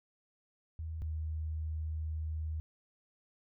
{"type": "tone pair in turn", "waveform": "sine", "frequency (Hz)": [80.1, 78.5], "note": ["E2", "D#2"], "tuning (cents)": [-49, 16], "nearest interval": "unison", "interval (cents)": 35, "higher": "first", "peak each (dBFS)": [-37, -34], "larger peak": "second", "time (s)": [[0.79, 1.02], [1.02, 2.6]], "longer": "second", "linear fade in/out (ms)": 0, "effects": []}